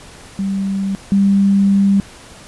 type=tone pair in turn; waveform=sine; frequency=195.2 / 197.7 Hz; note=G3 / G3; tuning=-7 / +15 cents; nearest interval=unison; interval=22 cents; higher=second; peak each=-16 / -9 dBFS; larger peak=second; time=0.39-0.95 / 1.12-2 s; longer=second; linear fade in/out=0 ms; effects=pink hiss -39 dBFS RMS until 2.47 s + resampled to 24000 Hz